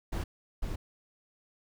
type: noise bursts at uneven times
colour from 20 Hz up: brown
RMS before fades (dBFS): -33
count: 2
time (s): 0.12-0.24 / 0.62-0.76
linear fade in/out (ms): 10
effects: none